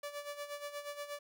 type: tone with tremolo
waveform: sawtooth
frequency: 580 Hz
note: D5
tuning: 22 cents flat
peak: -35 dBFS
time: 0.03-1.19 s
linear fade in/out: 5 ms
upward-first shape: sine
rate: 8.4 Hz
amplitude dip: 70%
effects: none